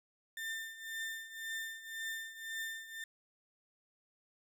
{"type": "tone with tremolo", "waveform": "35% pulse", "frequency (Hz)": 1796, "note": "A6", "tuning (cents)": 35, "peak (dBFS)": -35, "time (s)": [0.37, 3.04], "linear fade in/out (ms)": 2, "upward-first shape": "triangle", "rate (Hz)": 1.9, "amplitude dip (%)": 80, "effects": []}